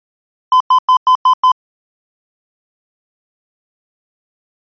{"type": "tone bursts", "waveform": "triangle", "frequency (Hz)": 1018, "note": "C6", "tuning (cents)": -48, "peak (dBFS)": -4, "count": 6, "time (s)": [0.52, 1.518], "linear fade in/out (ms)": 2, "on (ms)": 83, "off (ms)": 100, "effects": ["resampled to 11025 Hz"]}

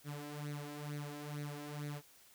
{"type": "tone with flanger", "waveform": "sawtooth", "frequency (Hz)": 146.83, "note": "D3", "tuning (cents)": 0, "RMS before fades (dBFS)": -44, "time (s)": [0.04, 2.02], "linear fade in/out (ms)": 50, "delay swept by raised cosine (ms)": [0.47, 3.07], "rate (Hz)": 2.2, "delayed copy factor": 0.75, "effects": ["white hiss -63 dBFS RMS until 2.34 s"]}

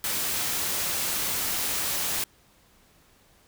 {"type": "noise", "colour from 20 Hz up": "white", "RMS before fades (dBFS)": -28, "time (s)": [0.04, 2.24], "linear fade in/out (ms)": 2, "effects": ["pink hiss -60 dBFS RMS until 3.47 s"]}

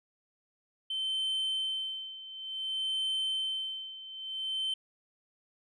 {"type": "tone with tremolo", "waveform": "sine", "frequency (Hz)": 3088, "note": "G7", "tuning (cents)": -27, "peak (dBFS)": -26, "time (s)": [0.9, 4.74], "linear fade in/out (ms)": 5, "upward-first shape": "sine", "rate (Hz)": 0.56, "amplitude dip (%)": 85, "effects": ["tanh soft clip ceiling -28 dBFS"]}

